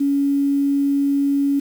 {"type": "tone", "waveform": "sine", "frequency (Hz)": 280.4, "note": "C#4", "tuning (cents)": 20, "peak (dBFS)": -15, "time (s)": [0, 1.6], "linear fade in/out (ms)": 10, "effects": ["7-bit"]}